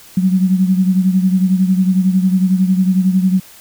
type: beating tone pair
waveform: sine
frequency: 185 / 196 Hz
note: F#3 / G3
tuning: 0 / 0 cents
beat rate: 11 Hz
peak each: -11 / -17 dBFS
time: 0.17-3.4 s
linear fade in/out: 5 ms
effects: white hiss -41 dBFS RMS until 3.6 s